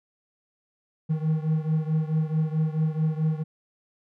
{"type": "beating tone pair", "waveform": "triangle", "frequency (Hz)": [155.56, 160.16], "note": ["D#3", "E3"], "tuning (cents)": [0, -50], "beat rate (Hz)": 4.6, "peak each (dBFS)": [-22, -25], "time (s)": [1.09, 3.44], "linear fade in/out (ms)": 20, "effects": []}